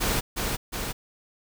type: noise with echo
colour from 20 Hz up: pink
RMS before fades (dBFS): -25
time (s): 0-0.21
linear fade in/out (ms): 20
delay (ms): 360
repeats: 2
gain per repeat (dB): -3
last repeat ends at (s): 0.93
effects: none